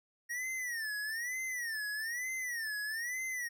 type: tone with vibrato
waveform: square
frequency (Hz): 1864.7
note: A#6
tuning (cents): 0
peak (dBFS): -36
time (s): 0.29-3.49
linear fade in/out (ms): 20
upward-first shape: sine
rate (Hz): 1.1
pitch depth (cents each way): 180
effects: none